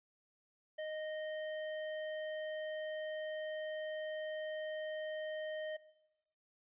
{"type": "tone", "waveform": "square", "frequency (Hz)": 620, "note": "D#5", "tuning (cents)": -6, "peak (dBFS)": -40, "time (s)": [0.78, 5.77], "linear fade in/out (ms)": 10, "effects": ["noise-tail reverb RT60 1.0 s tail -19 dB re dry", "resampled to 8000 Hz"]}